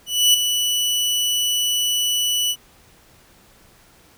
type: tone with ADSR envelope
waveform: sawtooth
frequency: 2960 Hz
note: F#7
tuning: in tune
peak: -7 dBFS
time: 0.06-2.56 s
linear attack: 280 ms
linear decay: 7 ms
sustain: -8 dB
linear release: 57 ms
effects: pink hiss -52 dBFS RMS until 4.17 s